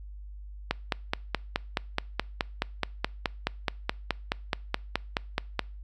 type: click train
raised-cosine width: 0.3 ms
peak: -9 dBFS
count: 24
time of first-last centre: 0.71-5.593 s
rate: 4.71 Hz
effects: noise-tail reverb RT60 0.4 s tail -25 dB re dry + added 50 Hz sine -40 dBFS peak until 5.83 s